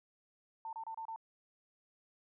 sine tone bursts, 897 Hz, A5, 33 cents sharp, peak -40 dBFS, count 5, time 0.65-1.161 s, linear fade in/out 2 ms, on 79 ms, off 29 ms, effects none

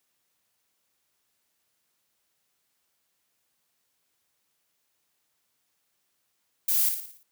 violet noise with echo, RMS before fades -24 dBFS, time 6.68-6.89 s, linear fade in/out 5 ms, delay 57 ms, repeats 6, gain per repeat -6 dB, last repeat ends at 7.232 s, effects white hiss -75 dBFS RMS until 7.31 s + high-pass 60 Hz 12 dB/octave

